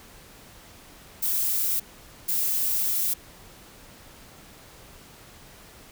violet noise bursts at uneven times, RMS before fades -25 dBFS, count 2, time 1.22-1.8 / 2.28-3.14 s, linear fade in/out 10 ms, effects pink hiss -49 dBFS RMS until 5.91 s

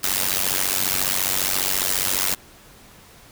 white noise with amplitude modulation, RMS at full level -18 dBFS, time 0.03-2.35 s, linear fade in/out 10 ms, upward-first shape sine, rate 94.6 Hz, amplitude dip 100%, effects pink hiss -48 dBFS RMS until 3.31 s

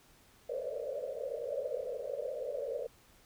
pink band-pass noise, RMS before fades -38 dBFS, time 0.49-2.87 s, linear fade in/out 5 ms, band 460 to 610 Hz, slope 96 dB/octave, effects pink hiss -63 dBFS RMS until 3.25 s

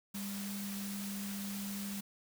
sine tone in noise, 200 Hz, G3, 35 cents sharp, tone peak -39 dBFS, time 0.14-2.01 s, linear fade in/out 10 ms, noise white, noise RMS -45 dBFS, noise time 0.14-2.01 s, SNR +3 dB, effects none

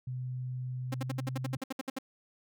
sine tone with pitch glide, 126.8 to 129.09 Hz, B2 to C3, +46 to -23 cents, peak -34 dBFS, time 0.07-1.57 s, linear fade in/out 5 ms, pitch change +31 cents, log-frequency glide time 1-1.1 s
sawtooth tone bursts, 265.3 Hz, C4, 24 cents sharp, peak -29 dBFS, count 13, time 0.92-1.987 s, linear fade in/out 5 ms, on 23 ms, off 64 ms
effects none

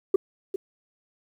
sine tone with echo, 386.5 Hz, G4, 24 cents flat, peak -12 dBFS, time 0.14-0.16 s, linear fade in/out 5 ms, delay 400 ms, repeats 1, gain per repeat -12 dB, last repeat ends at 0.56 s, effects tanh soft clip ceiling -12 dBFS + 9-bit

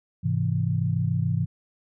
sine chord, Ab augmented, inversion none, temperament equal, 103.83 / 130.81 / 164.81 Hz, Ab2 / C3 / E3, 0 / 0 / 0 cents, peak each -26 dBFS, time 0.23-1.46 s, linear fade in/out 20 ms, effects none

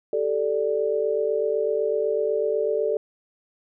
sine chord, G suspended second, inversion none, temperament equal, 392 / 440 / 587.3 Hz, G4 / A4 / D5, 0 / 0 / 0 cents, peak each -28 / -23 / -26 dBFS, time 0.13-2.97 s, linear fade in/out 2 ms, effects none

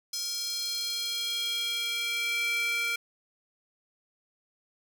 square tone with high-pass filter sweep, 466.2 Hz, A#4, in tune, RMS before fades -31 dBFS, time 0.13-2.96 s, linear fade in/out 5 ms, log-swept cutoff 5100 to 2000 Hz, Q 3.6, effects none

